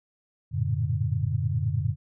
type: tone cluster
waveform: sine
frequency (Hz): 91.3 / 109.2 / 118.7 / 144.7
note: F#2 / A2 / A#2 / D3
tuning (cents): -23 / -13 / +32 / -25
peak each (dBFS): -29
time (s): 0.51-1.96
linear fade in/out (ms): 50
effects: none